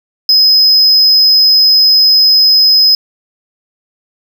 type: tone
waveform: triangle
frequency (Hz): 5070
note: D#8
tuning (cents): +32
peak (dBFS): -3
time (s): 0.29-2.95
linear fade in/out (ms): 2
effects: none